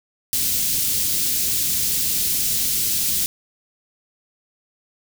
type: band-stop noise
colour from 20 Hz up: white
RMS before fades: -21 dBFS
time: 0.33-3.26 s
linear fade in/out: 0 ms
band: 240 to 3800 Hz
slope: 12 dB/octave
effects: none